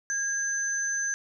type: tone pair together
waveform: sine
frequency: 1631 / 6142 Hz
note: G#6 / G8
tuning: -32 / -36 cents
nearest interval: octave + major seventh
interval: 2296 cents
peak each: -29 / -29 dBFS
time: 0.1-1.14 s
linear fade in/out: 0 ms
effects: none